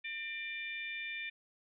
harmonic tone with a mistuned harmonic, 594 Hz, D5, 20 cents sharp, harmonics 3 / 4 / 5 / 6, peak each -44 / -40 / -53 / -48 dBFS, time 0.04-1.3 s, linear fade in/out 10 ms, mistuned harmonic 3, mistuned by +27 cents, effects none

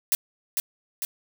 blue noise with echo, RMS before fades -21 dBFS, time 0.12-0.15 s, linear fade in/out 0 ms, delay 450 ms, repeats 2, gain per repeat -4 dB, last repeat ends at 1.05 s, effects none

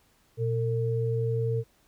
sine tone pair together, 119.3 / 453 Hz, A#2 / A#4, +41 / -50 cents, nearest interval octave + major seventh, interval 2309 cents, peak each -26 / -29 dBFS, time 0.37-1.64 s, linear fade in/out 50 ms, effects pink hiss -65 dBFS RMS until 1.87 s

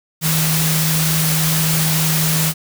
sine tone in noise, 158.3 Hz, D#3, 30 cents sharp, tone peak -17 dBFS, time 0.21-2.54 s, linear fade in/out 50 ms, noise white, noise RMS -19 dBFS, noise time 0.21-2.54 s, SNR -1 dB, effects none

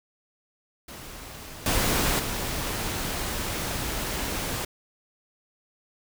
pink noise with level steps, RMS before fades -41 / -24 / -30 dBFS, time 0.88-4.65 s, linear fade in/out 5 ms, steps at 1.66 / 2.19 s, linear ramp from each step 2 ms, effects none

